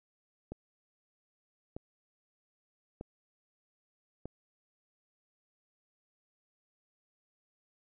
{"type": "click train", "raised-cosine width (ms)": 2, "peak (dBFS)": -27, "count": 4, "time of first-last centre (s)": [0.52, 4.256], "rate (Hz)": 0.803, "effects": []}